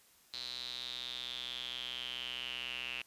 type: tone with band-pass filter sweep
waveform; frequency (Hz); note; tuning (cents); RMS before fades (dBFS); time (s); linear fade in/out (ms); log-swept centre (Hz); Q
square; 62.2; B1; +13; -42; 0.33-3.02; 5; 4100 to 2700; 9.2
effects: white hiss -65 dBFS RMS until 3.06 s + resampled to 32000 Hz